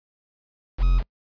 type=tone with quantisation; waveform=triangle; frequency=43.65 Hz; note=F1; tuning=in tune; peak=-13 dBFS; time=0.78-1.03 s; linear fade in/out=50 ms; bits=6; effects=noise-tail reverb RT60 0.1 s tail -26 dB re dry + resampled to 11025 Hz